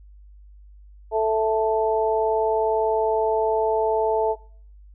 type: harmonic tone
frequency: 219.8 Hz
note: A3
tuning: 2 cents flat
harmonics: 2 / 3 / 4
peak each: -21 / -23 / -24 dBFS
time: 1.11-4.36 s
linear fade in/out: 50 ms
effects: noise-tail reverb RT60 0.5 s tail -22 dB re dry + added 50 Hz sine -44 dBFS peak until 4.94 s